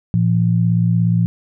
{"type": "tone pair together", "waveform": "sine", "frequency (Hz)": [114.3, 171.26], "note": ["A#2", "F3"], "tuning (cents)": [-34, -34], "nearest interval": "perfect fifth", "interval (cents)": 700, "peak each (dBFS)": -15, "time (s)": [0.14, 1.26], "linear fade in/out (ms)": 0, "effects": []}